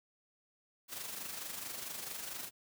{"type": "noise with amplitude modulation", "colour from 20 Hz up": "white", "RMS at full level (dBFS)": -41, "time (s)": [0.88, 2.51], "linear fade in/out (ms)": 50, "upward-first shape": "sine", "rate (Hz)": 24.5, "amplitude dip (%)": 50, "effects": ["high-pass 80 Hz 12 dB/octave"]}